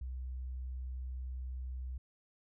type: tone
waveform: sine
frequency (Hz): 63.6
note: C2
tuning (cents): -48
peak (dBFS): -38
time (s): 0.01-1.98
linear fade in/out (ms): 5
effects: none